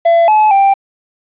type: tone with pitch steps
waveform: triangle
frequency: 675 / 857 / 787 Hz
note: E5 / A5 / G5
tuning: +41 / -46 / +7 cents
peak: -4 dBFS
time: 0.05-0.74 s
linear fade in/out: 10 ms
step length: 230 ms
effects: resampled to 8000 Hz + 7-bit